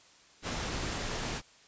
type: noise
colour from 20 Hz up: pink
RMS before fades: -35 dBFS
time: 0.42-1.42 s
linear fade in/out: 50 ms
effects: white hiss -59 dBFS RMS until 1.67 s + resampled to 16000 Hz